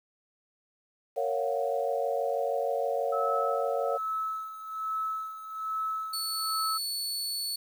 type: chord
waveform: sine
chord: Gb major seventh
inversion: first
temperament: just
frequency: 462.5 / 555 / 693.7 / 740 Hz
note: Bb4 / Db5 / F5 / Gb5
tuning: -14 / +2 / -12 / 0 cents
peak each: -32 / -30 / -33 / -35 dBFS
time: 1.16-3.98 s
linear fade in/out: 20 ms
type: tone with tremolo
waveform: sine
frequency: 1300 Hz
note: E6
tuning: 24 cents flat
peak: -28 dBFS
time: 3.12-6.78 s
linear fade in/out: 10 ms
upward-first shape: sine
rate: 1.2 Hz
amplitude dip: 75%
type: tone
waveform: sawtooth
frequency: 4435 Hz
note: C#8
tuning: in tune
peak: -28 dBFS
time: 6.13-7.56 s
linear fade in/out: 5 ms
effects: 9-bit